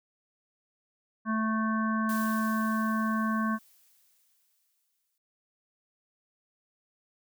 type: harmonic tone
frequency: 220 Hz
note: A3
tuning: in tune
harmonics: 1 / 3 / 5 / 7 / 8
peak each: -27 / -41 / -32 / -36 / -45 dBFS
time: 1.25-3.59 s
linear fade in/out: 50 ms
type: noise with exponential decay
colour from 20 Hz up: blue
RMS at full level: -40 dBFS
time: 2.09-5.18 s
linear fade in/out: 2 ms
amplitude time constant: 670 ms
effects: none